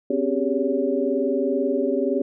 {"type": "tone cluster", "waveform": "sine", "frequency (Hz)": [256.2, 277.5, 387.8, 409.5, 565], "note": ["C4", "C#4", "G4", "G#4", "C#5"], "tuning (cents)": [-36, 2, -19, -24, 33], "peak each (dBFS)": -26, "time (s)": [0.1, 2.22], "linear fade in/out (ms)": 5, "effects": []}